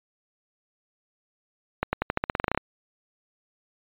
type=accelerating click train; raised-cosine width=0.5 ms; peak=-8 dBFS; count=14; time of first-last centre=1.83-2.576 s; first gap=100 ms; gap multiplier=0.9; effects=resampled to 8000 Hz